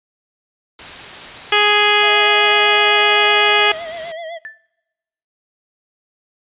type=noise; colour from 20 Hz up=white; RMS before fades=-32 dBFS; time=0.79-4.12 s; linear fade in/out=2 ms
type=harmonic tone; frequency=416.2 Hz; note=G#4; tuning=4 cents sharp; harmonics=1 / 2 / 3 / 4 / 5 / 6 / 7 / 8; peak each=-19 / -19 / -19 / -19 / -19 / -19 / -19 / -19 dBFS; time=1.52-3.72 s; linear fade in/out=5 ms
type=tone with vibrato; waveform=square; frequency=659.3 Hz; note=E5; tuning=in tune; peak=-27 dBFS; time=2.02-4.39 s; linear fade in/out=20 ms; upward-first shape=sine; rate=7.9 Hz; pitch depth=75 cents each way
type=tone with exponential decay; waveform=sine; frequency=1760 Hz; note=A6; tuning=in tune; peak=-25 dBFS; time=4.45-4.66 s; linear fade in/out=0 ms; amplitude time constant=45 ms
effects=noise-tail reverb RT60 1.0 s tail -24 dB re dry + resampled to 8000 Hz